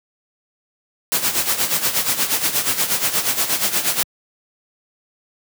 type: noise with tremolo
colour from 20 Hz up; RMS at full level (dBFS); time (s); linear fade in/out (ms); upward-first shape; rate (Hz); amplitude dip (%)
white; -17; 1.12-4.03; 0; sine; 8.4; 70
effects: high-pass 100 Hz 12 dB/octave